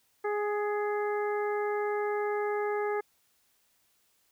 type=harmonic tone with a mistuned harmonic; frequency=415.3 Hz; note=G#4; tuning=in tune; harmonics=1 / 2 / 3 / 4 / 5; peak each=-29 / -35 / -39 / -41 / -43 dBFS; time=0.24-3.01 s; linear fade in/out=10 ms; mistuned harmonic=4; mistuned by=+18 cents; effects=white hiss -70 dBFS RMS until 4.31 s